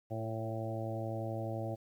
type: harmonic tone with a mistuned harmonic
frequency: 111.6 Hz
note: A2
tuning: 25 cents sharp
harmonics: 1 / 2 / 3 / 4 / 5 / 6 / 7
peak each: -38 / -46 / -43 / -50 / -42 / -44 / -47 dBFS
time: 0.1-1.76 s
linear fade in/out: 20 ms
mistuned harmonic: 4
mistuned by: +16 cents
effects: 11-bit